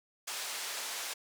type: band-pass noise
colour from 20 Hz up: white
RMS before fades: -39 dBFS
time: 0.27-1.14 s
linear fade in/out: 10 ms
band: 560 to 7800 Hz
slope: 12 dB/octave
effects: none